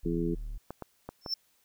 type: tone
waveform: triangle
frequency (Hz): 37.26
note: D1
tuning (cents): +26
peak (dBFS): -33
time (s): 0.03-0.58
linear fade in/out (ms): 10
type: harmonic tone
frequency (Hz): 84.2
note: E2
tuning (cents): +37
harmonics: 2 / 3 / 4 / 5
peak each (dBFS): -32 / -35 / -32 / -36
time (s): 0.05-0.35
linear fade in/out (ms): 10
type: clicks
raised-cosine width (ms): 1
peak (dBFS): -24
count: 4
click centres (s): 0.706 / 0.823 / 1.09 / 1.262
type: tone with exponential growth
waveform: triangle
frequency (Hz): 5360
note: E8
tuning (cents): +28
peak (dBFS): -24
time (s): 1.21-1.34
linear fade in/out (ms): 5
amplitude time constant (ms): 27
effects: white hiss -69 dBFS RMS until 1.64 s